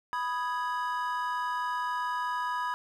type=chord; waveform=triangle; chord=G# minor; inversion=first; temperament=equal; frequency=987.8 / 1244.5 / 1661.2 Hz; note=B5 / D#6 / G#6; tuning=0 / 0 / 0 cents; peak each=-29 / -34 / -35 dBFS; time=0.13-2.74 s; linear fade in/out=0 ms; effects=none